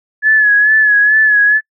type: tone with vibrato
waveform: sine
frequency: 1705 Hz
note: G#6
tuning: 45 cents sharp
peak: -6 dBFS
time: 0.22-1.61 s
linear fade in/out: 50 ms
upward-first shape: sine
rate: 2.3 Hz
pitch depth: 46 cents each way
effects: noise-tail reverb RT60 0.1 s tail -25 dB re dry